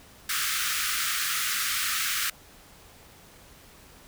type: high-pass noise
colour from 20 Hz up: pink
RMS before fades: -28 dBFS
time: 0.29-2.3 s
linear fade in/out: 5 ms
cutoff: 1200 Hz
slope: 96 dB/octave
effects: pink hiss -52 dBFS RMS until 4.07 s